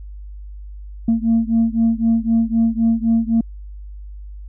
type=beating tone pair; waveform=sine; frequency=226.2 / 230.1 Hz; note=A3 / A#3; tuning=+48 / -22 cents; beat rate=3.9 Hz; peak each=-15 / -16 dBFS; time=1.08-3.41 s; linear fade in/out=5 ms; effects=tanh soft clip ceiling -9 dBFS + added 50 Hz sine -31 dBFS peak until 4.48 s